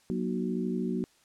harmonic tone with a mistuned harmonic, 61.74 Hz, B1, in tune, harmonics 3 / 4 / 5 / 6, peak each -32 / -32 / -38 / -35 dBFS, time 0.1-1.04 s, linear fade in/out 0 ms, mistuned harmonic 4, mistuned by -63 cents, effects white hiss -64 dBFS RMS until 1.24 s + low-pass 9000 Hz 12 dB/octave

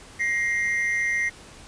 triangle ring-modulated tone, 1996 Hz, B6, 18 cents sharp, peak -17 dBFS, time 0.19-1.3 s, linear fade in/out 20 ms, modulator 107 Hz, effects pink hiss -46 dBFS RMS until 1.67 s + resampled to 22050 Hz

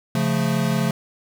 square chord, Db augmented, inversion none, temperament equal, 138.59 / 174.61 / 220 Hz, Db3 / F3 / A3, 0 / 0 / 0 cents, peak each -24 dBFS, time 0.15-0.91 s, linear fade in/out 2 ms, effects none

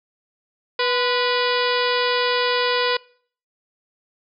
harmonic tone with a mistuned harmonic, 490 Hz, B4, 14 cents flat, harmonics 1 / 2 / 3 / 4 / 5 / 6 / 7 / 8 / 9 / 10, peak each -22 / -25 / -27 / -28 / -29 / -30 / -30 / -31 / -32 / -32 dBFS, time 0.79-2.97 s, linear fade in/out 5 ms, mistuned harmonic 2, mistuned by +53 cents, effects noise-tail reverb RT60 0.5 s tail -23 dB re dry

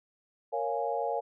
sine chord, Bb minor seventh, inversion none, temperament equal, 466.2 / 554.4 / 698.5 / 830.6 Hz, Bb4 / Db5 / F5 / Ab5, 0 / 0 / 0 / 0 cents, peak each -34 / -34 / -34 / -34 dBFS, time 0.52-1.21 s, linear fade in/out 20 ms, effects none

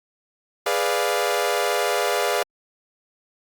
sawtooth chord, G# diminished seventh, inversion none, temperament equal, 415.3 / 493.9 / 587.3 / 698.5 Hz, G#4 / B4 / D5 / F5, 0 / 0 / 0 / 0 cents, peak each -22 dBFS, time 0.66-2.43 s, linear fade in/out 5 ms, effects Opus 48 kbps

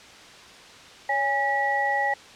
sine tone cluster, 561 / 821 / 1934 Hz, C#5 / G#5 / B6, +21 / -20 / -37 cents, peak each -31 / -24 / -25 dBFS, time 1.09-2.14 s, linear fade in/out 5 ms, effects white hiss -46 dBFS RMS until 2.35 s + low-pass 5000 Hz 12 dB/octave

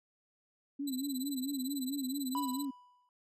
sine tone with vibrato, 270 Hz, C#4, 45 cents flat, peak -34 dBFS, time 0.79-2.71 s, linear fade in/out 10 ms, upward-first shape sine, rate 4.5 Hz, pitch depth 110 cents each way
5% pulse tone with tremolo, 4003 Hz, B7, 23 cents sharp, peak -31 dBFS, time 0.87-2.65 s, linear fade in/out 5 ms, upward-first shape sine, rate 18 Hz, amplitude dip 100%
triangle tone with exponential decay, 987.8 Hz, B5, in tune, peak -30 dBFS, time 2.35-3.09 s, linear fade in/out 1 ms, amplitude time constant 160 ms
effects resampled to 32000 Hz

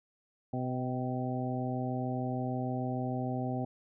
harmonic tone with a mistuned harmonic, 126.6 Hz, B2, 43 cents sharp, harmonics 1 / 2 / 3 / 4 / 5 / 6, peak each -35 / -35 / -43 / -44 / -41 / -40 dBFS, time 0.53-3.65 s, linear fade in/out 5 ms, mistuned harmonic 6, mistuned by +28 cents, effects none

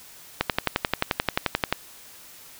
click train, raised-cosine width 0.3 ms, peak -4 dBFS, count 16, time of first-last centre 0.41-1.726 s, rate 11.4 Hz, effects white hiss -47 dBFS RMS until 2.59 s

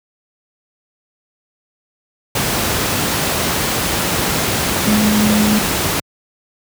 sine tone in noise, 211.7 Hz, G#3, 33 cents sharp, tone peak -12 dBFS, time 4.87-5.59 s, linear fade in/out 5 ms, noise pink, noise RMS -17 dBFS, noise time 2.35-6 s, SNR +2 dB, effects high-pass 80 Hz 12 dB/octave

